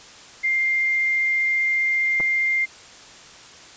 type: tone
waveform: sine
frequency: 2105 Hz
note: C7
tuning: 10 cents sharp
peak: -18 dBFS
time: 0.43-2.66 s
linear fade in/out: 20 ms
type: clicks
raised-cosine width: 1 ms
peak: -19 dBFS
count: 2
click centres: 2.2 / 2.206 s
effects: white hiss -44 dBFS RMS until 3.76 s + resampled to 16000 Hz